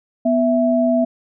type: tone pair together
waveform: sine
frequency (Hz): 247 / 659.3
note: B3 / E5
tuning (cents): 0 / 0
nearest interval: octave + perfect fourth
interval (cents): 1700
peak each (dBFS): -16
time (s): 0.25-1.05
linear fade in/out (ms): 10
effects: none